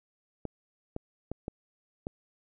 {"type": "clicks", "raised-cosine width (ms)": 2, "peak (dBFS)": -21, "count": 5, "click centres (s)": [0.453, 0.964, 1.316, 1.481, 2.069], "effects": []}